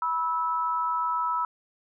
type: tone pair together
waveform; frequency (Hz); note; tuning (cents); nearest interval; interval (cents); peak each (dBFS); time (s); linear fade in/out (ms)
sine; 979.1 / 1307; B5 / E6; -15 / -15; perfect fourth; 500; -27; 0.02-1.45; 2
effects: none